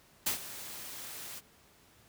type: noise with ADSR envelope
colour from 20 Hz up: white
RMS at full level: -29 dBFS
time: 0.26-1.41 s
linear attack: 8 ms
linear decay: 110 ms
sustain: -15 dB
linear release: 32 ms
effects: pink hiss -62 dBFS RMS until 2.08 s + high-pass 60 Hz 12 dB/octave